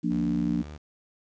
sine chord, Bb major, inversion second, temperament equal, 174.61 / 233.1 / 293.7 Hz, F3 / Bb3 / D4, 0 / 0 / 0 cents, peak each -28 dBFS, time 0.03-0.63 s, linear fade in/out 20 ms
sawtooth tone with vibrato, 74.6 Hz, D2, 28 cents sharp, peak -35 dBFS, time 0.1-0.78 s, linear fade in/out 20 ms, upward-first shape square, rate 3.5 Hz, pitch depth 15 cents each way
effects resampled to 16000 Hz + 10-bit

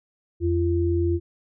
sine tone pair together, 85.5 / 343 Hz, F2 / F4, -36 / -31 cents, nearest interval 2 octaves, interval 2405 cents, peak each -22 dBFS, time 0.4-1.2 s, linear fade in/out 50 ms, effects none

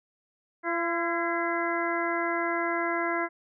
harmonic tone with a mistuned harmonic, 340 Hz, F4, 46 cents flat, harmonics 1 / 2 / 3 / 4 / 5 / 6, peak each -31 / -32 / -33 / -34 / -34 / -34 dBFS, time 0.63-3.29 s, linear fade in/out 50 ms, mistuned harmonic 5, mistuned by -47 cents, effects none

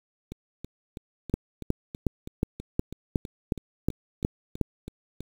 two click trains, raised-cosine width 3 ms, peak -10 / -24 dBFS, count 10 / 16, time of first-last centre 1.34-4.613 / 0.32-5.206 s, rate 2.75 / 3.07 Hz, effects 7-bit

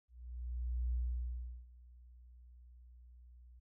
sine tone with ADSR envelope, 60.7 Hz, B1, 29 cents flat, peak -32 dBFS, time 0.08-3.6 s, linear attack 850 ms, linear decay 730 ms, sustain -23 dB, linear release 13 ms, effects none

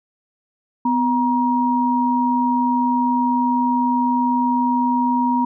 sine tone pair together, 250.5 / 948 Hz, B3 / A#5, +25 / +29 cents, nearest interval octave + major seventh, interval 2304 cents, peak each -18 dBFS, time 0.85-5.45 s, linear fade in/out 5 ms, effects none

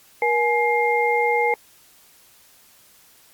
sine tone cluster, 475.9 / 842 / 2117 Hz, A#4 / G#5 / C7, +36 / +24 / +20 cents, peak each -21 / -21 / -22 dBFS, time 0.22-1.54 s, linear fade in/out 2 ms, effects white hiss -53 dBFS RMS until 3.33 s + Opus 48 kbps

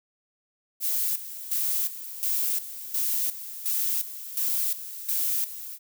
violet noise with tremolo, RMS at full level -26 dBFS, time 0.8-5.79 s, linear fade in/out 50 ms, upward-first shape square, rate 1.4 Hz, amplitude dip 75%, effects none

